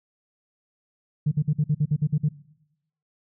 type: tone bursts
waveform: sine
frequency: 150 Hz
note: D3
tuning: 37 cents sharp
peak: -17 dBFS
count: 10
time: 1.26-2.289 s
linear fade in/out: 10 ms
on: 57 ms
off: 51 ms
effects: noise-tail reverb RT60 0.8 s tail -19 dB re dry + tanh soft clip ceiling -13 dBFS